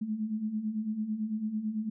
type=beating tone pair; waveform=sine; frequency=209.3 / 218.3 Hz; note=G#3 / A3; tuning=+14 / -13 cents; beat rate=9 Hz; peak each=-37 / -31 dBFS; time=0.01-1.9 s; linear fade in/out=10 ms; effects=none